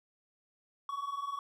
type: tone pair together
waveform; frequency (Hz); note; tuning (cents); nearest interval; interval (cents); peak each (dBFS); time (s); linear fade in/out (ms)
triangle; 1108.7 / 1128.7; C#6 / C#6; 0 / +31; unison; 31; -38 / -35; 0.89-1.39; 2
effects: none